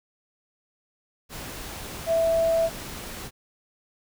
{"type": "tone in noise", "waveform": "sine", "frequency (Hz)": 659.3, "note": "E5", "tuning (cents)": 0, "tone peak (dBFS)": -19, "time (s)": [2.06, 2.7], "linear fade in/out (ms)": 50, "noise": "pink", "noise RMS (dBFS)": -37, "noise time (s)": [1.29, 3.31], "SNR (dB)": 15, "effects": []}